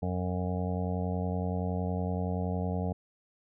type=harmonic tone; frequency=90.7 Hz; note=F#2; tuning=34 cents flat; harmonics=1 / 2 / 3 / 5 / 6 / 7 / 8 / 9; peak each=-32 / -33 / -41 / -39 / -44 / -42 / -42 / -45 dBFS; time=0.02-2.93 s; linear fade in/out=10 ms; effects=none